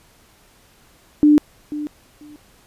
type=tone with echo; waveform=sine; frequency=297.9 Hz; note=D4; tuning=25 cents sharp; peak=-8 dBFS; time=1.23-1.38 s; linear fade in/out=0 ms; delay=490 ms; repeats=2; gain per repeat=-15 dB; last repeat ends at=2.36 s; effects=pink hiss -53 dBFS RMS until 2.66 s + resampled to 32000 Hz